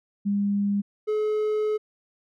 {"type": "tone pair in turn", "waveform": ["sine", "triangle"], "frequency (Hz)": [202, 427.1], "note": ["G#3", "G#4"], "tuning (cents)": [-48, 48], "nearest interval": "octave + minor second", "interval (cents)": 1296, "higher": "second", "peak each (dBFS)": [-21, -20], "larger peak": "second", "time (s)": [[0.25, 0.82], [1.07, 1.78]], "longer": "second", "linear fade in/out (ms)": 20, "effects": []}